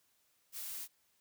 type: noise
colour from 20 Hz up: blue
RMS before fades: -43 dBFS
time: 0.52-0.88 s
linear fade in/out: 50 ms
effects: white hiss -74 dBFS RMS until 1.2 s